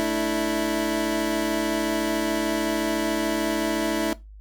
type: chord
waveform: 25% pulse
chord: A suspended fourth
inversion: none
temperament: equal with one note detuned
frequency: 220 / 293.7 / 327.4 Hz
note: A3 / D4 / E4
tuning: 0 / 0 / -12 cents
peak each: -26 / -24 / -21 dBFS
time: 0-4.13 s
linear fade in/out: 0 ms
effects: noise-tail reverb RT60 0.2 s tail -18 dB re dry + added 51 Hz sine -41 dBFS peak until 4.4 s